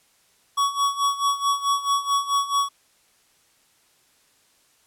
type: tone with tremolo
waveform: square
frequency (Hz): 1124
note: C#6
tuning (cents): +24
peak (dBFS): -18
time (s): 0.57-2.69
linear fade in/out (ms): 10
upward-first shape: sine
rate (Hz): 4.6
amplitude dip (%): 80
effects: white hiss -61 dBFS RMS until 4.86 s + low-pass 11000 Hz 12 dB/octave